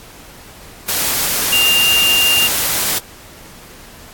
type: tone in noise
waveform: sine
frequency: 2794 Hz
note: F7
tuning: in tune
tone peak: -11 dBFS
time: 1.52-2.48 s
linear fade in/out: 10 ms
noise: white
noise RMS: -17 dBFS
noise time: 0.88-2.99 s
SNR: +3 dB
effects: pink hiss -39 dBFS RMS until 4.13 s + AAC 64 kbps